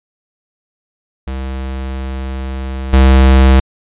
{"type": "tone with level steps", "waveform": "square", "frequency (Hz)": 65.9, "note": "C2", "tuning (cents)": 13, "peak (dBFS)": [-20, -5], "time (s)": [1.27, 3.6], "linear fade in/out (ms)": 5, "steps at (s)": 2.93, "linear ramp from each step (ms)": 5, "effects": ["resampled to 8000 Hz"]}